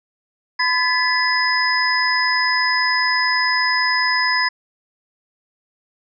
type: tone cluster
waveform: sine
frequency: 1010 / 1714 / 1985 / 5060 Hz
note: B5 / A6 / B6 / D#8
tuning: +39 / -46 / +8 / +28 cents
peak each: -21 dBFS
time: 0.59-4.49 s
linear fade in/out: 10 ms
effects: none